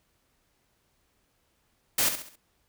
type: noise with echo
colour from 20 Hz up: white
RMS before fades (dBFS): -24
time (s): 1.98-2.09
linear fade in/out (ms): 5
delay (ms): 67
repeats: 4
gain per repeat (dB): -8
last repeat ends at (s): 2.358
effects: pink hiss -71 dBFS RMS until 2.68 s